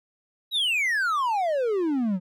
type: exponential sweep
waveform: triangle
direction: down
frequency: 3951 to 174.61 Hz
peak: -20 dBFS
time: 0.51-2.2 s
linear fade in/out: 50 ms
effects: none